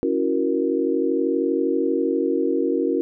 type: chord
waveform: sine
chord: F# dominant seventh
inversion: second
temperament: equal with one note detuned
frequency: 277.2 / 329.6 / 370 / 468.6 Hz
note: C#4 / E4 / F#4 / A#4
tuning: 0 / 0 / 0 / +9 cents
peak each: -24 dBFS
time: 0.03-3.01 s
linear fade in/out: 0 ms
effects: none